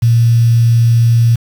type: tone with quantisation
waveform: sine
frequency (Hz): 116.54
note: A#2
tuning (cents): 0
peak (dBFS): -6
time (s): 0.02-1.36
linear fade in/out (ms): 10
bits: 5
effects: none